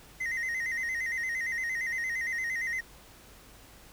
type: tone with vibrato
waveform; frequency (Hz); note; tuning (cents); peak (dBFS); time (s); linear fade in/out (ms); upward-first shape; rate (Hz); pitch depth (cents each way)
triangle; 1956; B6; -17; -28; 0.2-2.81; 10; square; 8.7; 80
effects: added 50 Hz sine -59 dBFS peak until 3.92 s + pink hiss -54 dBFS RMS until 3.92 s